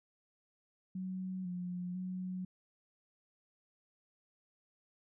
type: tone with pitch steps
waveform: sine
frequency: 186.4 / 178.8 / 184.2 Hz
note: F#3 / F3 / F#3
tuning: +13 / +41 / -7 cents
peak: -37 dBFS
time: 0.95-2.45 s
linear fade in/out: 5 ms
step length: 500 ms
effects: none